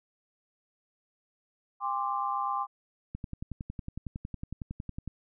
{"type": "chord", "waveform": "sine", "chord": "G suspended fourth", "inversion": "none", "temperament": "equal with one note detuned", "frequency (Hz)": [804.6, 1046.5, 1174.7], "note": ["G5", "C6", "D6"], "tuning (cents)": [45, 0, 0], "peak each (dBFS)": [-33, -32, -33], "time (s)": [1.8, 2.67], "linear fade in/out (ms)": 50}
{"type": "click train", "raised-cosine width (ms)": 5, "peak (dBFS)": -24, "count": 22, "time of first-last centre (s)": [3.15, 5.077], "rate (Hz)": 10.9}
{"effects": []}